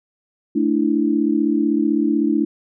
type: chord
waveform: sine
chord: A suspended fourth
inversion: none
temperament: equal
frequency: 220 / 293.7 / 329.6 Hz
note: A3 / D4 / E4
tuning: 0 / 0 / 0 cents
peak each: -21 / -18 / -20 dBFS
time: 0.55-2.45 s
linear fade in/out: 10 ms
effects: none